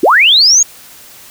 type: linear sweep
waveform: sine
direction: up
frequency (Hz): 260 to 6770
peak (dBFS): -4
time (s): 0.03-0.63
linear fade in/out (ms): 5
effects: white hiss -37 dBFS RMS until 1.3 s